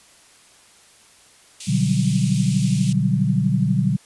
white band-pass noise, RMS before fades -36 dBFS, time 1.6-2.93 s, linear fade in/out 5 ms, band 2300 to 9900 Hz, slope 48 dB/octave
sine chord, G major seventh, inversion first, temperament just, 122.5 / 147 / 183.75 / 196 Hz, B2 / D3 / F#3 / G3, -14 / +2 / -12 / 0 cents, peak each -22 / -21 / -21 / -23 dBFS, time 1.67-3.97 s, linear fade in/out 20 ms
effects white hiss -51 dBFS RMS until 4.05 s + resampled to 24000 Hz

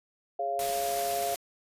harmonic tone, 138.59 Hz, C#3, in tune, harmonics 3 / 4 / 5, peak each -37 / -36 / -29 dBFS, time 0.39-1.35 s, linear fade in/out 5 ms
white noise, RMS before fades -36 dBFS, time 0.59-1.36 s, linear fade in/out 2 ms
effects resampled to 32000 Hz

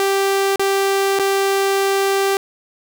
sawtooth tone with dropouts, 392 Hz, G4, in tune, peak -11 dBFS, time 0-2.37 s, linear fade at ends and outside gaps 1 ms, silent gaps 0.559-0.595 / 1.19-1.195 s, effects none

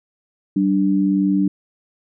sine tone pair together, 192.1 / 293.7 Hz, G3 / D4, -35 / 0 cents, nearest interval perfect fifth, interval 735 cents, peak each -17 dBFS, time 0.56-1.48 s, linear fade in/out 5 ms, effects none

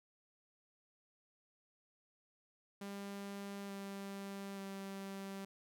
sawtooth tone with pitch steps, 199.5 / 197.44 / 195.39 Hz, G3 / G3 / G3, +31 / +13 / -5 cents, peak -40 dBFS, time 2.81-5.45 s, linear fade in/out 5 ms, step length 880 ms, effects none

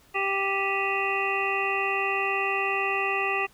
harmonic tone with a mistuned harmonic, 392 Hz, G4, in tune, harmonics 1 / 2 / 3 / 5 / 6 / 7, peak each -31 / -31 / -31 / -31 / -31 / -31 dBFS, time 0.14-3.47 s, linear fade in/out 20 ms, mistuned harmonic 6, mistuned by +110 cents, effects pink hiss -58 dBFS RMS until 3.53 s

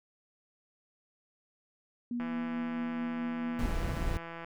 sine tone with tremolo, 240.5 Hz, B3, 46 cents flat, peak -31 dBFS, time 2.11-3.66 s, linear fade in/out 2 ms, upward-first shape triangle, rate 4.6 Hz, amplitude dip 30%
click train, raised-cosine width 0.5 ms, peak -28 dBFS, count 376, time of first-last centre 2.2-4.446 s, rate 167 Hz
brown noise, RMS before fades -32 dBFS, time 3.59-4.17 s, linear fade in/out 0 ms
effects none

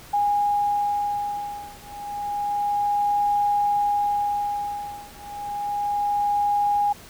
sine beating tone pair, 820 / 820.3 Hz, G#5 / G#5, -22 / -22 cents, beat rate 0.3 Hz, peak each -24 dBFS, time 0.13-6.93 s, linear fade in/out 10 ms, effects pink hiss -45 dBFS RMS until 7.09 s

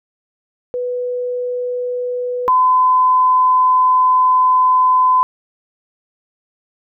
sine tone pair in turn, 493.9 / 1016.2 Hz, B4 / B5, 0 / +49 cents, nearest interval octave, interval 1249 cents, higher second, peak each -18 / -9 dBFS, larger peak second, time 0.74-2.48 / 2.48-5.23 s, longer second, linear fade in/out 0 ms, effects none

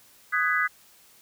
sine chord, G# minor seventh, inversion second, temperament just, 1245.9 / 1495.1 / 1661.2 / 1993.5 Hz, D#6 / F#6 / G#6 / B6, +2 / +18 / 0 / +16 cents, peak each -27 dBFS, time 0.32-0.68 s, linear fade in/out 20 ms, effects white hiss -56 dBFS RMS until 1.21 s

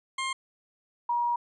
20% pulse / sine tone pair in turn, 1062 / 954.4 Hz, C6 / A#5, +25 / +41 cents, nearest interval major second, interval 184 cents, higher first, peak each -24 dBFS, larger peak neither, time 0.18-0.33 / 1.09-1.36 s, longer second, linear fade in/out 5 ms, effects resampled to 24000 Hz

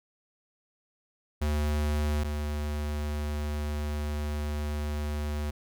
square tone pair in turn, 74.7 / 74.36 Hz, D2 / D2, +30 / +22 cents, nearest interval unison, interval 8 cents, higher first, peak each -26 / -30 dBFS, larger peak first, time 1.41-2.24 / 2.24-5.51 s, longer second, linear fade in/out 10 ms, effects none

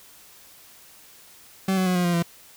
40% pulse tone with pitch steps, 191 / 186.64 / 182.37 / 178.21 / 174.14 / 170.16 Hz, G3 / F#3 / F#3 / F3 / F3 / F3, -45 / +15 / -25 / +35 / -5 / -45 cents, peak -19 dBFS, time 1.68-2.226 s, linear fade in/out 5 ms, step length 91 ms, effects white hiss -50 dBFS RMS until 2.56 s

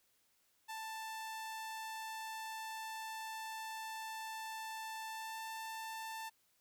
sawtooth tone with pitch glide, 884 to 889.1 Hz, A5 to A5, +8 to +18 cents, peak -39 dBFS, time 0.68-6.3 s, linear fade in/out 20 ms, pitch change +10 cents, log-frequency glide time 5.08-5.39 s, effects white hiss -75 dBFS RMS until 6.6 s

